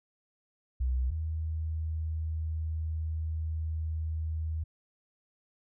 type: tone pair in turn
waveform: sine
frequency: 63.7 / 79.47 Hz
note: C2 / D#2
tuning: -46 / +37 cents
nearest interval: major third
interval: 383 cents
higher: second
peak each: -26 / -30 dBFS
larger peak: first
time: 0.8-1.11 / 1.11-4.64 s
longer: second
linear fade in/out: 10 ms
effects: none